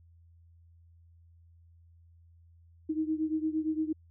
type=beating tone pair; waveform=sine; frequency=311.1 / 319.8 Hz; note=D#4 / D#4; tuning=0 / +48 cents; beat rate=8.7 Hz; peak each=-30 / -33 dBFS; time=2.89-3.93 s; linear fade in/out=10 ms; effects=added 84 Hz sine -56 dBFS peak until 4.1 s